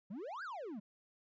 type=exponential two-way sweep; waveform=triangle; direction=up then down; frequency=173.9 to 1661.2 to 188.5 Hz; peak=-40 dBFS; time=0.1-0.8 s; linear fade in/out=10 ms; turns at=0.43 s; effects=resampled to 16000 Hz